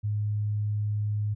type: tone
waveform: sine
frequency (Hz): 104.8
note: G#2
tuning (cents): +16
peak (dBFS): -25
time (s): 0.03-1.35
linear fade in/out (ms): 20
effects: none